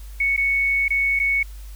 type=tone with dropouts; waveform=sine; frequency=2217 Hz; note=C#7; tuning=in tune; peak=-17 dBFS; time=0.2-1.43 s; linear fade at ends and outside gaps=5 ms; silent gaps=0.365-0.376 / 0.882-0.904 / 1.192-1.198 s; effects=added 50 Hz sine -34 dBFS peak until 1.75 s + white hiss -50 dBFS RMS until 1.75 s